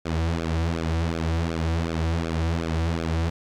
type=tone with flanger; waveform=sawtooth; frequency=82.2 Hz; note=E2; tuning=4 cents flat; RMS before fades=-25 dBFS; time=0.05-3.3 s; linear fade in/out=10 ms; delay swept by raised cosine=1 to 4.8 ms; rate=2.7 Hz; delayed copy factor=-1; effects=low-pass 6000 Hz 12 dB/octave + 9-bit